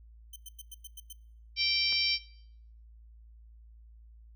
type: tone bursts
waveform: 5% pulse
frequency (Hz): 3089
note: G7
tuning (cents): -26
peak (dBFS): -34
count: 7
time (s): 0.33-1.129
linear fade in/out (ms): 5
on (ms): 31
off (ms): 97
type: harmonic tone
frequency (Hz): 779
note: G5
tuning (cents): -11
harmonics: 3 / 4 / 5 / 6 / 7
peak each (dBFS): -32 / -34 / -35 / -32 / -31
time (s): 1.56-2.19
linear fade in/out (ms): 50
type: clicks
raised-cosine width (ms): 0.5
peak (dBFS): -34 / -34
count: 2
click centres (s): 1.924 / 1.928
effects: noise-tail reverb RT60 0.7 s tail -21 dB re dry + added 56 Hz sine -51 dBFS peak until 4.35 s